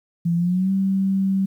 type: tone with pitch glide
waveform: sine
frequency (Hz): 170 to 193.04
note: F3 to G3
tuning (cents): -46 to -26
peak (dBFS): -17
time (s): 0.25-1.46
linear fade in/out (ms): 10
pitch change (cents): +220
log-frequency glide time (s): 0.36-0.71
effects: 9-bit